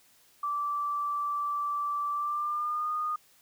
sine tone with pitch glide, 1165 to 1227.9 Hz, D6 to D#6, -14 to -23 cents, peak -28 dBFS, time 0.43-3.16 s, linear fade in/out 5 ms, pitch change +91 cents, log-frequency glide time 2.12-2.91 s, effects white hiss -62 dBFS RMS until 3.41 s

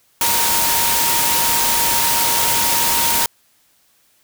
sine tone in noise, 932.3 Hz, A#5, in tune, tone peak -22 dBFS, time 0.21-3.26 s, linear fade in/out 2 ms, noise white, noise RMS -17 dBFS, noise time 0.21-3.26 s, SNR -8 dB, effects white hiss -58 dBFS RMS until 4.23 s

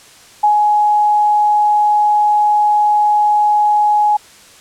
sine tone with ADSR envelope, 838 Hz, G#5, 15 cents sharp, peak -7 dBFS, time 0.43-4.17 s, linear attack 10 ms, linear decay 100 ms, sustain -2 dB, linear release 8 ms, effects white hiss -42 dBFS RMS until 4.6 s + low-pass 9000 Hz 12 dB/octave

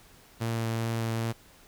sawtooth tone with vibrato, 114.2 Hz, A#2, 35 cents flat, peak -24 dBFS, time 0.4-1.33 s, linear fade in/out 20 ms, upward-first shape triangle, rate 2.5 Hz, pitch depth 13 cents each way, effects pink hiss -56 dBFS RMS until 1.67 s

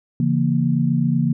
sine chord, A# diminished, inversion first, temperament just, 139.85 / 167.82 / 233.1 Hz, C#3 / E3 / A#3, +16 / +31 / 0 cents, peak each -20 dBFS, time 0.2-1.33 s, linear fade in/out 2 ms, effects none

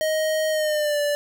square tone with pitch glide, 626 to 584.1 Hz, D#5 to D5, +10 to -10 cents, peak -21 dBFS, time 0.01-1.15 s, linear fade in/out 0 ms, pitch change -120 cents, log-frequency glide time 0.5-1 s, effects none

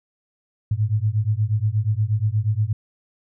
sine beating tone pair, 103 / 111.4 Hz, G#2 / A2, -14 / +22 cents, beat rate 8.4 Hz, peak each -21 dBFS, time 0.71-2.73 s, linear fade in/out 5 ms, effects none

